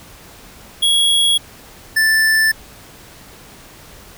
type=tone pair in turn; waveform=square; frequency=3326 / 1761.9 Hz; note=G#7 / A6; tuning=+2 / +2 cents; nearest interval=major seventh; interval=1100 cents; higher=first; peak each=-12 dBFS; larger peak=neither; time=0.82-1.38 / 1.96-2.52 s; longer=neither; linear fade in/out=10 ms; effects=pink hiss -41 dBFS RMS until 4.17 s